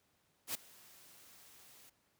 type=noise with ADSR envelope; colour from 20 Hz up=white; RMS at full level=-36 dBFS; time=0.47-1.9 s; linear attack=77 ms; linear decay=7 ms; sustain=-24 dB; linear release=11 ms; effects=pink hiss -75 dBFS RMS until 2.19 s + high-pass 80 Hz 12 dB/octave